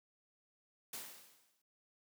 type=noise with exponential decay; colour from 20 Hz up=white; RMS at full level=-43 dBFS; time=0.93-1.62 s; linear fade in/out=5 ms; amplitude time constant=150 ms; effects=noise-tail reverb RT60 0.4 s tail -26 dB re dry + high-pass 150 Hz 12 dB/octave